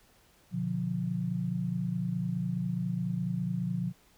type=chord; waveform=sine; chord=B diminished; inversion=none; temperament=just; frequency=123.47 / 148.16 / 177.8 Hz; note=B2 / D3 / F3; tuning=0 / +16 / +31 cents; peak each=-35 / -36 / -31 dBFS; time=0.51-3.93 s; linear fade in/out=50 ms; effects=pink hiss -63 dBFS RMS until 4.17 s